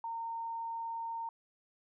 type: tone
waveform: sine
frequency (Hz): 917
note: A#5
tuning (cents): -29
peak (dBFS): -36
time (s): 0.04-1.29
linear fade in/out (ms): 2
effects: none